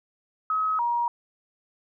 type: tone pair in turn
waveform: sine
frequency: 1276 / 949.3 Hz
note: D#6 / A#5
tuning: +43 / +31 cents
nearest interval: perfect fourth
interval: 512 cents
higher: first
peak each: -22 dBFS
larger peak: neither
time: 0.5-0.79 / 0.79-1.08 s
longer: neither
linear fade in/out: 2 ms
effects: none